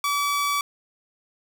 sawtooth tone, 1147 Hz, D6, 41 cents flat, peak -18 dBFS, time 0.04-0.61 s, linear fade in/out 2 ms, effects none

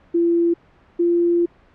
sine tone pair in turn, 340.2 / 344.4 Hz, F4 / F4, -45 / -24 cents, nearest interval unison, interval 21 cents, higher second, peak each -14 dBFS, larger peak neither, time 0.14-0.54 / 0.99-1.46 s, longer second, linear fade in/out 10 ms, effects pink hiss -53 dBFS RMS until 1.74 s + low-pass 2000 Hz 12 dB/octave

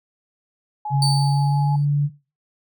sine tone with vibrato, 841 Hz, G#5, 22 cents sharp, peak -25 dBFS, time 0.85-1.76 s, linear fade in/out 5 ms, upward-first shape sine, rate 5.9 Hz, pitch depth 10 cents each way
sine tone with pitch glide, 138.59 to 144.64 Hz, C#3 to D3, 0 to -26 cents, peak -15 dBFS, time 0.9-2.1 s, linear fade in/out 50 ms, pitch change +74 cents, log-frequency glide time 1.12-1.7 s
35% pulse tone with exponential decay, 4559 Hz, C#8, 48 cents sharp, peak -18 dBFS, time 1.02-1.85 s, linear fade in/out 2 ms, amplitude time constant 180 ms
effects noise-tail reverb RT60 0.3 s tail -18 dB re dry

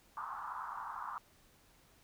pink band-pass noise, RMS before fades -43 dBFS, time 0.17-1.18 s, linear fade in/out 0 ms, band 910 to 1300 Hz, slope 48 dB/octave, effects pink hiss -66 dBFS RMS until 2.03 s

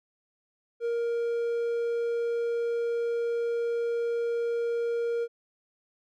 triangle tone, 468.6 Hz, A#4, 9 cents sharp, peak -24 dBFS, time 0.8-5.28 s, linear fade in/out 50 ms, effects none

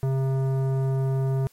sine tone with tanh clipping, 133.7 Hz, C3, 38 cents sharp, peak -23 dBFS, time 0.03-1.47 s, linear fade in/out 0 ms, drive 14 dB, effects white hiss -59 dBFS RMS until 1.52 s + MP3 64 kbps

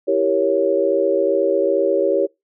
sine chord, E diminished seventh, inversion none, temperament equal, 329.6 / 392 / 466.2 / 554.4 Hz, E4 / G4 / Bb4 / Db5, 0 / 0 / 0 / 0 cents, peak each -23 / -19 / -22 / -18 dBFS, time 0.07-2.27 s, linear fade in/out 20 ms, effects noise-tail reverb RT60 0.2 s tail -25 dB re dry

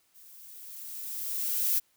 violet noise with level ramp, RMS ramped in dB -54 to -25 dBFS, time 0.14-1.8 s, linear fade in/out 20 ms, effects white hiss -69 dBFS RMS until 1.96 s

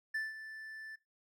triangle tone with ADSR envelope, 1760 Hz, A6, in tune, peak -31 dBFS, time 0.14-0.96 s, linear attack 9 ms, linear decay 180 ms, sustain -12 dB, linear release 11 ms, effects noise-tail reverb RT60 0.2 s tail -18 dB re dry

